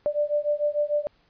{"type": "beating tone pair", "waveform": "sine", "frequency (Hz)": [587.3, 594], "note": ["D5", "D5"], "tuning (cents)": [0, 20], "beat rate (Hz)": 6.7, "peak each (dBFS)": -25, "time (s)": [0.06, 1.07], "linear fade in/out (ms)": 0, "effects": ["pink hiss -64 dBFS RMS until 1.29 s", "resampled to 11025 Hz"]}